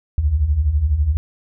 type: beating tone pair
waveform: sine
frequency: 65.41 / 77.41 Hz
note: C2 / D#2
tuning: 0 / -8 cents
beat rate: 12 Hz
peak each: -21 / -15 dBFS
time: 0.18-1.17 s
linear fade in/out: 0 ms
effects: none